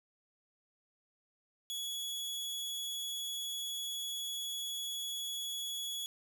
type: tone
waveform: sawtooth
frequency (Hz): 3372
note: G#7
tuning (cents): +26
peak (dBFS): -34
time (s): 1.7-6.06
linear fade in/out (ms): 0
effects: none